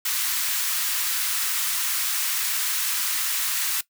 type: high-pass noise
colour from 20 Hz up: white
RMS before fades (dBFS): -25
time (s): 0.05-3.81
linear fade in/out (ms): 5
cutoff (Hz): 1100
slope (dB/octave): 24
effects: noise-tail reverb RT60 0.1 s tail -18 dB re dry